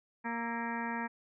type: harmonic tone with a mistuned harmonic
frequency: 233.1 Hz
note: A#3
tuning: in tune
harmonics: 1 / 2 / 3 / 4 / 5 / 6 / 7 / 8 / 9 / 10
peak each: -38 / -47 / -47 / -38 / -51 / -48 / -43 / -43 / -51 / -48 dBFS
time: 0.24-1.08 s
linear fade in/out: 20 ms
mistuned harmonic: 6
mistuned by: -79 cents
effects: none